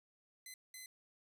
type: tone bursts at uneven times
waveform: 10% pulse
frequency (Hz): 2036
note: C7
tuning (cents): -48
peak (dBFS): -40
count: 2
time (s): 0.46-0.54 / 0.74-0.86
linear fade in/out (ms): 2
effects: none